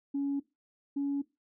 sine tone pair in turn, 280 / 281.2 Hz, C#4 / C#4, +18 / +25 cents, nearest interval unison, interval 7 cents, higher second, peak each -27 dBFS, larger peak neither, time 0.14-0.4 / 0.96-1.22 s, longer neither, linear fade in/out 10 ms, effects noise-tail reverb RT60 0.2 s tail -17 dB re dry + tanh soft clip ceiling -25 dBFS

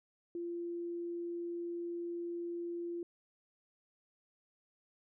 sine tone, 344 Hz, F4, 26 cents flat, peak -37 dBFS, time 0.35-3.03 s, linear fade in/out 2 ms, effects none

